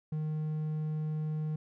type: tone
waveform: triangle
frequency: 154.4 Hz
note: D#3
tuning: 13 cents flat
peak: -29 dBFS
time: 0.12-1.56 s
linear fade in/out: 5 ms
effects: none